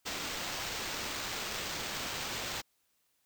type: noise with sample-and-hold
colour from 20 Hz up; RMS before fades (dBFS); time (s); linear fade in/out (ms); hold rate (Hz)
violet; -38; 0.05-2.62; 20; 11025
effects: white hiss -75 dBFS RMS until 3.25 s